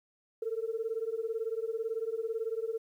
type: beating tone pair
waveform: sine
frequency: 441.5 / 459.5 Hz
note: A4 / A#4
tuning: +6 / -25 cents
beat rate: 18 Hz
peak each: -34 / -34 dBFS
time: 0.42-2.78 s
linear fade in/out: 5 ms
effects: tanh soft clip ceiling -24 dBFS + 11-bit